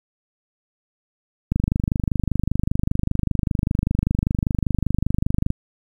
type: click train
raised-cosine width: 5 ms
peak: -7 dBFS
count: 101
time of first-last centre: 1.52-5.504 s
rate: 25.1 Hz
effects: 8-bit